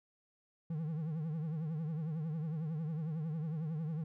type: tone with vibrato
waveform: triangle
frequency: 158 Hz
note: D#3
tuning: 27 cents sharp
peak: -33 dBFS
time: 0.7-4.04 s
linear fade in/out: 5 ms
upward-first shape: triangle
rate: 11 Hz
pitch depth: 130 cents each way
effects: none